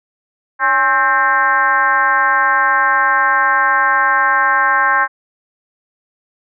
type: tone with frequency modulation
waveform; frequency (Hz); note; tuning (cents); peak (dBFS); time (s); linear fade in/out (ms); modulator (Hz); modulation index
sine; 1322; E6; +5; -10; 0.59-5.08; 50; 251; 1.9
effects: none